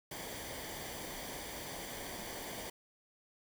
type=noise with comb filter; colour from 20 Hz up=pink; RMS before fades=-44 dBFS; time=0.11-2.7 s; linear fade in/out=5 ms; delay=0.75 ms; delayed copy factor=-0.6; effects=none